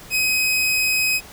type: tone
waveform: sawtooth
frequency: 2526 Hz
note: D#7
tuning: 26 cents sharp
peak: -14 dBFS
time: 0.1-1.21 s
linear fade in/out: 50 ms
effects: pink hiss -41 dBFS RMS until 1.32 s